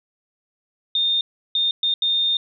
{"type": "tone bursts at uneven times", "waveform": "sine", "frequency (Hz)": 3644, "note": "A#7", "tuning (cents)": -40, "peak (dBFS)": -17, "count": 4, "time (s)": [[0.95, 1.21], [1.55, 1.71], [1.83, 1.94], [2.02, 2.37]], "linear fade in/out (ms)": 2, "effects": []}